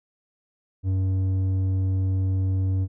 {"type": "tone with low-pass filter", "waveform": "square", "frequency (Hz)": 94.7, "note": "F#2", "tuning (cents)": 41, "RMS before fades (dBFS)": -23, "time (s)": [0.83, 2.88], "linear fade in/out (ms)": 50, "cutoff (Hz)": 230, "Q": 0.72, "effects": []}